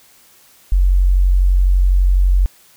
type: tone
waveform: sine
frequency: 46 Hz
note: F#1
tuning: 9 cents flat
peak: -9 dBFS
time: 0.72-2.46 s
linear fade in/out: 0 ms
effects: white hiss -49 dBFS RMS until 2.76 s